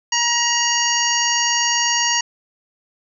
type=harmonic tone with a mistuned harmonic; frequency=948 Hz; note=A#5; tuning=29 cents sharp; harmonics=1 / 2 / 3 / 5 / 6 / 7; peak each=-23 / -23 / -23 / -23 / -23 / -23 dBFS; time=0.12-2.21 s; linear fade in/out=5 ms; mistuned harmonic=5; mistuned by=-61 cents; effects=none